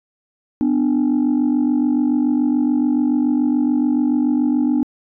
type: tone pair together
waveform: sine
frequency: 249.6 / 296.6 Hz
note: B3 / D4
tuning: +19 / +17 cents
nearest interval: minor third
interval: 298 cents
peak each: -15 dBFS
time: 0.61-4.83 s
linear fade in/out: 0 ms
effects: tanh soft clip ceiling -11 dBFS